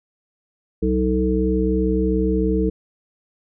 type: harmonic tone with a mistuned harmonic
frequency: 63.4 Hz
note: B1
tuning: 46 cents sharp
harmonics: 1 / 3 / 5 / 7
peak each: -22 / -22 / -22 / -22 dBFS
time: 0.82-2.7 s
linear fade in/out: 10 ms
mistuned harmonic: 3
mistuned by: -34 cents
effects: none